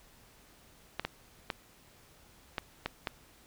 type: clicks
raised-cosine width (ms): 0.3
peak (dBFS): -16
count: 6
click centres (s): 0.996 / 1.05 / 1.502 / 2.582 / 2.86 / 3.072
effects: pink hiss -60 dBFS RMS until 3.46 s